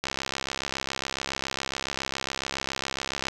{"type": "click train", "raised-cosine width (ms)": 0.2, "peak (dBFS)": -11, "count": 219, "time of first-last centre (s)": [0.04, 3.284], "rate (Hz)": 67.2, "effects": ["8-bit"]}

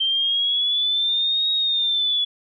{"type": "exponential two-way sweep", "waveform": "sine", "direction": "up then down", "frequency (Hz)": [3136, 3781, 3399], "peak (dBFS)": -18, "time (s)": [0, 2.25], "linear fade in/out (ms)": 10, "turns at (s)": 1.51, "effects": []}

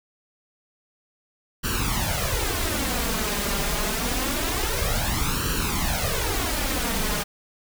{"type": "noise with flanger", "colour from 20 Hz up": "pink", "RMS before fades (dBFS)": -25, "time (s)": [1.63, 7.24], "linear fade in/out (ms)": 20, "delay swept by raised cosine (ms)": [0.69, 4.99], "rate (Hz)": 0.26, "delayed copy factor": 0.75, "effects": []}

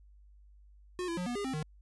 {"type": "tone with pitch steps", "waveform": "square", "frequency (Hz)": [361.7, 336.8, 179.7, 242.6, 405.8, 263.7, 153.5], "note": ["F#4", "E4", "F3", "B3", "G#4", "C4", "D#3"], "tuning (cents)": [-39, 37, 50, -31, -40, 14, -23], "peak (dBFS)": -34, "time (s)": [0.99, 1.627], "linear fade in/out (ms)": 0, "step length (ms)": 91, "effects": ["added 50 Hz sine -55 dBFS peak until 1.81 s", "resampled to 24000 Hz"]}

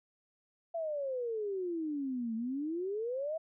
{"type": "exponential two-way sweep", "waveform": "sine", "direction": "down then up", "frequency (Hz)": [681, 220, 658], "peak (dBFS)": -33, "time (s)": [0.74, 3.38], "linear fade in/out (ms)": 10, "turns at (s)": 2.35, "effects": []}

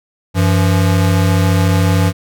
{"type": "tone pair together", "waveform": "square", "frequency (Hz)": [95.23, 170], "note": ["G2", "F3"], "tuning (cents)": [-50, -46], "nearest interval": "minor seventh", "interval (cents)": 1004, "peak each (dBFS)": [-12, -16], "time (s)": [0.34, 2.13], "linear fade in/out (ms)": 50, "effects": []}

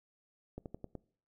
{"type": "slowing click train", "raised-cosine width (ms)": 2, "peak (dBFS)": -29, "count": 5, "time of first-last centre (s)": [0.58, 0.953], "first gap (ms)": 78, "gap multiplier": 1.12, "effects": ["noise-tail reverb RT60 0.5 s tail -22 dB re dry"]}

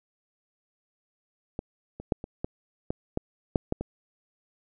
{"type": "clicks", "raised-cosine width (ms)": 2, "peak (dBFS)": [-18, -25, -9, -23, -16, -15, -13, -8, -12, -18], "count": 10, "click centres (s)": [1.591, 2, 2.122, 2.241, 2.445, 2.905, 3.174, 3.558, 3.724, 3.81], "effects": []}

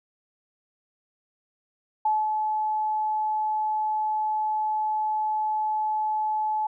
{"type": "tone with ADSR envelope", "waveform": "sine", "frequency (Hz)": 860, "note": "A5", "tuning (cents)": -40, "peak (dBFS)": -19, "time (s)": [2.05, 6.67], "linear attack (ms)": 6, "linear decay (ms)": 210, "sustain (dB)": -4, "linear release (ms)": 6, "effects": []}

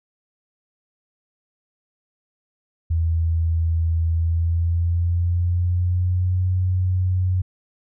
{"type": "tone with pitch glide", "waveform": "sine", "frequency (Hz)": [82.3, 91.85], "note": ["E2", "F#2"], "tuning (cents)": [-2, -12], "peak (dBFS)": -17, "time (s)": [2.9, 7.42], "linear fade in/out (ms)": 10, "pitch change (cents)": 190, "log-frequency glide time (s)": [4.11, 6.47], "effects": []}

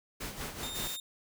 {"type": "noise with tremolo", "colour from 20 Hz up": "pink", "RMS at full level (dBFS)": -38, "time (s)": [0.2, 0.88], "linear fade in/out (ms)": 10, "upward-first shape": "sine", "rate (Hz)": 5.2, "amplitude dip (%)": 60}
{"type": "tone", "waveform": "sawtooth", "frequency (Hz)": 3663, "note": "A#7", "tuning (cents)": -31, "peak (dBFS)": -36, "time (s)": [0.63, 1], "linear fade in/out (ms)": 2}
{"type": "noise", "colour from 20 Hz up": "white", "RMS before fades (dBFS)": -40, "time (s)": [0.74, 0.97], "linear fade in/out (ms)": 20}
{"effects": []}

